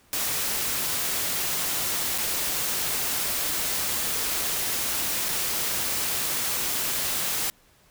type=noise with dropouts; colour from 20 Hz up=white; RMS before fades=-27 dBFS; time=0.13-7.5 s; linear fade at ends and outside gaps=0 ms; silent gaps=2.178-2.183 / 5.285-5.289 s; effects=pink hiss -59 dBFS RMS until 7.9 s